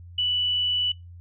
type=tone; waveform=sine; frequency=2964 Hz; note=F#7; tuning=2 cents sharp; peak=-21 dBFS; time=0.18-0.92 s; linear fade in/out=5 ms; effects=noise-tail reverb RT60 0.2 s tail -23 dB re dry + added 87 Hz sine -41 dBFS peak until 1.2 s